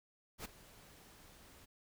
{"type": "noise with ADSR envelope", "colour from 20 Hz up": "pink", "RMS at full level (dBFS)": -43, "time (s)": [0.38, 1.66], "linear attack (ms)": 70, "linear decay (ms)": 11, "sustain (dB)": -17, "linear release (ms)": 17, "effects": []}